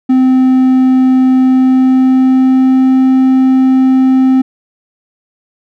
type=tone with pitch glide; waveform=triangle; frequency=258.6 to 261.2 Hz; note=C4 to C4; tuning=-20 to -3 cents; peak=-3 dBFS; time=0.09-4.42 s; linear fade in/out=10 ms; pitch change=+17 cents; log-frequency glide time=1.4-3.02 s; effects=none